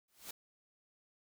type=noise with exponential growth; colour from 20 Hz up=white; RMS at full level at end=-42 dBFS; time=0.08-0.31 s; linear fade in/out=5 ms; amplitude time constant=49 ms; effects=none